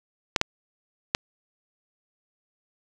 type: clicks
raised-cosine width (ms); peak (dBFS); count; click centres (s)
0.2; -3; 3; 0.362 / 0.414 / 1.149
effects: none